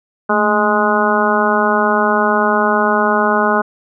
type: harmonic tone with a mistuned harmonic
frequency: 208.9 Hz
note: G#3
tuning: 10 cents sharp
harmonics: 1 / 2 / 3 / 4 / 5 / 6 / 7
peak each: -19 / -19 / -19 / -19 / -19 / -19 / -19 dBFS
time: 0.29-3.62 s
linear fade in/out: 10 ms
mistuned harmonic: 1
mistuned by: +79 cents
effects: none